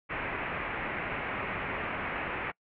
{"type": "low-pass noise", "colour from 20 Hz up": "white", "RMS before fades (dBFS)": -35, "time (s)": [0.09, 2.52], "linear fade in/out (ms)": 20, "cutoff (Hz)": 2500, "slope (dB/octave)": 48, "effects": ["noise-tail reverb RT60 0.1 s tail -26 dB re dry"]}